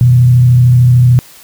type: tone with frequency modulation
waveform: sine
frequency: 123.4 Hz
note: B2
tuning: 1 cent flat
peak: -3 dBFS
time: 0.01-1.19 s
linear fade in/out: 0 ms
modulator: 33.4 Hz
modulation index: 0.32
effects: white hiss -38 dBFS RMS until 1.43 s